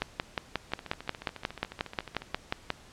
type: two click trains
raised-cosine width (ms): 0.3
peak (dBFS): -24 / -12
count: 22 / 16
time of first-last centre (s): 0.72-2.22 / 0.02-2.703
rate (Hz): 14 / 5.59
effects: pink hiss -54 dBFS RMS until 2.92 s + low-pass 8000 Hz 12 dB/octave